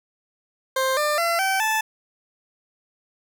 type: tone with pitch steps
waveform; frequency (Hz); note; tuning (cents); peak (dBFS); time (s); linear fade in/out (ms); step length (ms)
20% pulse; 526 / 597.3 / 678.2 / 770.1 / 874.5; C5 / D5 / E5 / G5 / A5; +9 / +29 / +49 / -31 / -11; -15; 0.76-1.81; 5; 210
effects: none